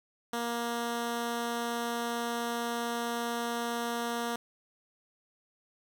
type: tone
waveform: 10% pulse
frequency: 235.5 Hz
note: A#3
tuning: 18 cents sharp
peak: -23 dBFS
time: 0.33-4.36 s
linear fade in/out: 2 ms
effects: none